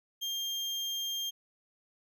35% pulse tone, 3200 Hz, G7, 35 cents sharp, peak -31 dBFS, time 0.21-1.31 s, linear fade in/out 20 ms, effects none

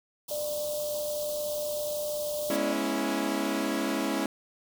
white band-stop noise, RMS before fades -38 dBFS, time 0.28-2.57 s, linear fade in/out 10 ms, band 1100 to 3100 Hz, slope 48 dB/octave
sine tone, 595 Hz, D5, 22 cents sharp, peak -30 dBFS, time 0.31-2.73 s, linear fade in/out 2 ms
sawtooth chord, C# minor seventh, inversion second, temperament equal with one note detuned, 207.7 / 241.9 / 277.2 / 329.6 Hz, G#3 / B3 / C#4 / E4, 0 / -36 / 0 / 0 cents, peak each -30 / -32 / -27 / -28 dBFS, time 2.5-4.26 s, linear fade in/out 2 ms
effects none

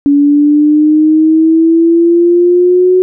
sine exponential sweep, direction up, 283.4 to 370 Hz, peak -4 dBFS, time 0.06-3.02 s, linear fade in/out 0 ms, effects none

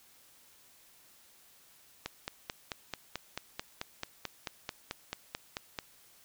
click train, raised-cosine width 0.2 ms, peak -18 dBFS, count 18, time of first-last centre 2.06-5.788 s, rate 4.56 Hz, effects white hiss -61 dBFS RMS until 6.24 s

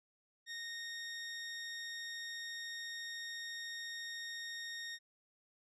20% pulse tone, 1854 Hz, A#6, 10 cents flat, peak -37 dBFS, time 0.46-4.99 s, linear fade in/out 50 ms, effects resampled to 24000 Hz

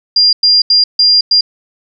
sine tone bursts at uneven times, 4800 Hz, D8, 37 cents sharp, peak -5 dBFS, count 5, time 0.16-0.33 / 0.43-0.62 / 0.7-0.84 / 0.99-1.21 / 1.31-1.41 s, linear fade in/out 5 ms, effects none

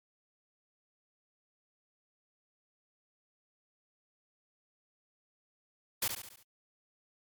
white noise with echo, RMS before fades -31 dBFS, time 6.02-6.08 s, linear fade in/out 5 ms, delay 70 ms, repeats 5, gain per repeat -6 dB, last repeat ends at 6.43 s, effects MP3 96 kbps

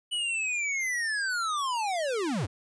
square linear sweep, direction down, 2973 to 73.42 Hz, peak -28 dBFS, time 0.11-2.47 s, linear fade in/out 20 ms, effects resampled to 22050 Hz

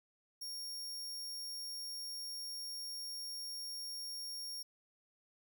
sawtooth tone, 5550 Hz, F8, 12 cents flat, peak -39 dBFS, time 0.41-4.63 s, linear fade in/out 10 ms, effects none

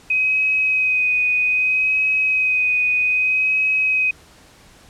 sine tone with vibrato, 2516 Hz, D#7, 19 cents sharp, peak -15 dBFS, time 0.1-4.11 s, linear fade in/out 5 ms, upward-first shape sine, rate 0.63 Hz, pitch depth 20 cents each way, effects pink hiss -48 dBFS RMS until 4.89 s + low-pass 10000 Hz 12 dB/octave

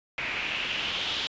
white noise with low-pass filter sweep, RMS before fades -31 dBFS, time 0.18-1.27 s, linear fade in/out 0 ms, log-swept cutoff 2300 to 3500 Hz, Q 4.1, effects resampled to 16000 Hz

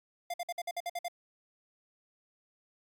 square tone bursts, 698.5 Hz, F5, in tune, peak -34 dBFS, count 9, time 0.3-1.083 s, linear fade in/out 5 ms, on 39 ms, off 54 ms, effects AAC 64 kbps

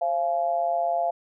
sine tone with amplitude modulation, 688 Hz, F5, 26 cents flat, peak -18 dBFS, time 0.01-1.11 s, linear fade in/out 10 ms, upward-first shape sine, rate 156 Hz, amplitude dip 80%, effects none

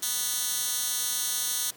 10% pulse tone with high-pass filter, 246.9 Hz, B3, in tune, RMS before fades -29 dBFS, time 0.02-1.71 s, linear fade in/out 10 ms, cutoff 5900 Hz, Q 0.67, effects pink hiss -52 dBFS RMS until 1.76 s + high-pass 150 Hz 12 dB/octave

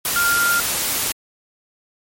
sine tone in noise, 1397 Hz, F6, in tune, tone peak -16 dBFS, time 0.16-0.6 s, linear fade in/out 2 ms, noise white, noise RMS -21 dBFS, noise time 0.05-1.12 s, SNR +2 dB, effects MP3 64 kbps

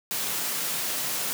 white high-pass noise, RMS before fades -29 dBFS, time 0.11-1.33 s, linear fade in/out 0 ms, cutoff 120 Hz, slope 96 dB/octave, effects none

